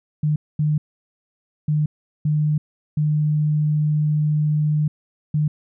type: tone bursts at uneven times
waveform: sine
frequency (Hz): 151.2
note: D#3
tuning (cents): -49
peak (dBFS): -16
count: 6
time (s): 0.23-0.36 / 0.59-0.78 / 1.68-1.86 / 2.25-2.58 / 2.97-4.88 / 5.34-5.48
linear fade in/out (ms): 5
effects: none